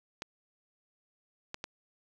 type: clicks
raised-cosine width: 0.2 ms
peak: -20 dBFS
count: 3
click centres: 0.221 / 1.544 / 1.641 s
effects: none